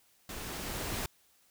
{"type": "noise with level ramp", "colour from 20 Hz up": "pink", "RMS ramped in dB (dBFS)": [-42, -35], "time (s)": [0.29, 1.06], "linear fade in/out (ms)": 2, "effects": ["white hiss -67 dBFS RMS until 1.5 s"]}